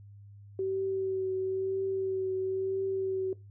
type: tone with vibrato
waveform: sine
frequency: 381.3 Hz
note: G4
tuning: 48 cents flat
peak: -28 dBFS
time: 0.59-3.33 s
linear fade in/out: 2 ms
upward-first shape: triangle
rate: 1 Hz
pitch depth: 22 cents each way
effects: noise-tail reverb RT60 0.2 s tail -19 dB re dry + added 101 Hz sine -48 dBFS peak until 3.5 s